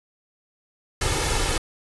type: noise with comb filter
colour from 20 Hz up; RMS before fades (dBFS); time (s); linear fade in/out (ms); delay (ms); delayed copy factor
pink; -23; 1.01-1.58; 5; 2.3; +0.6
effects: resampled to 24000 Hz